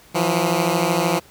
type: beating tone pair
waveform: 10% pulse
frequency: 164.9 / 177.9 Hz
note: E3 / F3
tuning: +1 / +32 cents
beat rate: 13 Hz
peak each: -12 dBFS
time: 0.14-1.2 s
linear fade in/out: 20 ms
effects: pink hiss -49 dBFS RMS until 1.3 s + high-pass 60 Hz 12 dB/octave